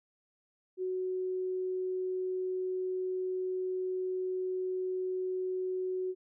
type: tone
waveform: sine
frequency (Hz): 370.6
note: F#4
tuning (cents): +3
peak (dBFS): -31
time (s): 0.77-6.15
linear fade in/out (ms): 50
effects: none